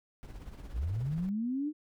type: noise with tremolo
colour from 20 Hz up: brown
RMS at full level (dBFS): -43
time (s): 0.23-1.29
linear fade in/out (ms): 0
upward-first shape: triangle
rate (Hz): 17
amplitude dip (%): 65
type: linear sweep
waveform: sine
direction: up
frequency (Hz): 45.45 to 311.1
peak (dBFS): -30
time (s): 0.72-1.73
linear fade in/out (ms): 50
effects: none

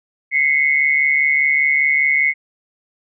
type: tone pair together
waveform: sine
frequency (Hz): 2044 / 2189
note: C7 / C#7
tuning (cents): -41 / -22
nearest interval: minor second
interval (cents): 119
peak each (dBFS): -16 / -15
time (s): 0.31-2.34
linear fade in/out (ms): 50
effects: none

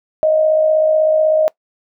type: tone with amplitude modulation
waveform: sine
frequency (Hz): 625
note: D#5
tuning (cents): +8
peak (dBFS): -8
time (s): 0.23-1.48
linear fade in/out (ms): 0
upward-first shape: sine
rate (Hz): 56.1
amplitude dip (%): 45
effects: noise-tail reverb RT60 0.1 s tail -22 dB re dry

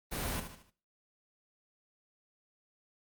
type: noise with echo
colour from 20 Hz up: pink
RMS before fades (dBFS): -36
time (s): 0.11-0.41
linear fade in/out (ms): 20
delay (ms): 75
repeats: 4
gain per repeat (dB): -8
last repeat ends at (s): 0.71
effects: noise-tail reverb RT60 0.4 s tail -17 dB re dry + Opus 32 kbps

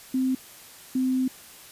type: tone pair in turn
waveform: sine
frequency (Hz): 259.9 / 258.4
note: C4 / C4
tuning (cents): -11 / -21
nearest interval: unison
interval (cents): 10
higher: first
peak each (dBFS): -21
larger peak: neither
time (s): 0.14-0.35 / 0.95-1.28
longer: second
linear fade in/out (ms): 5
effects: white hiss -47 dBFS RMS until 1.71 s + resampled to 32000 Hz

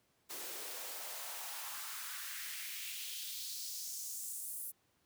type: noise with high-pass filter sweep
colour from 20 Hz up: white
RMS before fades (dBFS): -44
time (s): 0.29-4.72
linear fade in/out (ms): 20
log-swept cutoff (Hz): 320 to 11000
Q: 2.1
effects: pink hiss -75 dBFS RMS until 5.05 s + high-pass 80 Hz 12 dB/octave

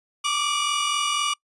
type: tone cluster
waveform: sawtooth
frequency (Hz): 1151 / 1195 / 2907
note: D6 / D6 / F#7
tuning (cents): -35 / +30 / -31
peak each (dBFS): -23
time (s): 0.24-1.34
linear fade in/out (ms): 10
effects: noise-tail reverb RT60 0.1 s tail -26 dB re dry + resampled to 24000 Hz

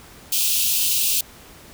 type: high-pass noise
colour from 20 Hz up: white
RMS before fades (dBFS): -20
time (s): 0.32-1.21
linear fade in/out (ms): 5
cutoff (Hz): 2500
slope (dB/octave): 96
effects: pink hiss -45 dBFS RMS until 1.73 s

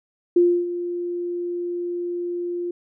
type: tone with ADSR envelope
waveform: sine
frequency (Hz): 350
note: F4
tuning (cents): +4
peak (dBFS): -11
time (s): 0.36-2.71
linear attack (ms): 6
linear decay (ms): 290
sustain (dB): -13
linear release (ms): 4
effects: none

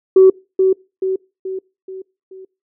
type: tone with echo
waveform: sine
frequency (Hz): 378.7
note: F#4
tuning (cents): +40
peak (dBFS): -3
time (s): 0.16-0.3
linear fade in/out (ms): 5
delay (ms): 430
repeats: 5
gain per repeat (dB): -6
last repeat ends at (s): 2.45
effects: noise-tail reverb RT60 0.3 s tail -25 dB re dry + tanh soft clip ceiling 0 dBFS

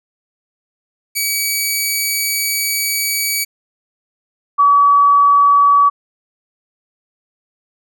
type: tone pair in turn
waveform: 10% pulse / sine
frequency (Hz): 2276 / 1140.4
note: C#7 / C#6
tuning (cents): +45 / +49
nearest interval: octave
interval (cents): 1196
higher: first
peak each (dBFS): -7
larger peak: neither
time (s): 1.15-3.45 / 4.58-5.9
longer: first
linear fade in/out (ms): 20
effects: none

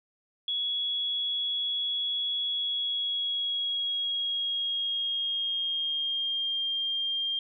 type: tone with pitch glide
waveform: sine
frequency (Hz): 3358 to 3201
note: G#7 to G7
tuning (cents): +18 to +36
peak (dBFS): -27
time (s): 0.48-7.39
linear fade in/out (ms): 2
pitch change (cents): -82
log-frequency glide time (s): 2.43-6.62
effects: none

